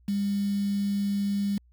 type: tone with quantisation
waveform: sine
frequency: 200.9 Hz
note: G3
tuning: 43 cents sharp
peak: -24 dBFS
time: 0.08-1.58 s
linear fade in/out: 5 ms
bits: 7
effects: added 60 Hz sine -56 dBFS peak until 1.72 s